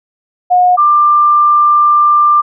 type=tone pair in turn; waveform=sine; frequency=722 / 1188.4 Hz; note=F#5 / D6; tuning=-43 / +20 cents; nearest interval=major sixth; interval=863 cents; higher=second; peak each=-5 dBFS; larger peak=neither; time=0.5-0.77 / 0.77-2.42 s; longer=second; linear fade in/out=20 ms; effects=none